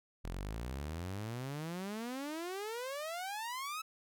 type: exponential sweep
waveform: sawtooth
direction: up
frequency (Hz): 41 to 1315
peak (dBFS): -35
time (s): 0.24-3.82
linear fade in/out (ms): 10
effects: none